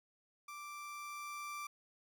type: tone with level ramp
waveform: 30% pulse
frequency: 1174.7 Hz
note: D6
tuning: in tune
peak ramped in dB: -44 to -39 dBFS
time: 0.48-1.67 s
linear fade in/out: 5 ms
effects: none